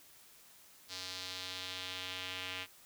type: tone with band-pass filter sweep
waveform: square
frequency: 92.5 Hz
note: F#2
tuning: in tune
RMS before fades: -43 dBFS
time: 0.88-2.67 s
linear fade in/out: 50 ms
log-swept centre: 4600 to 2800 Hz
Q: 2.3
effects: white hiss -60 dBFS RMS until 2.85 s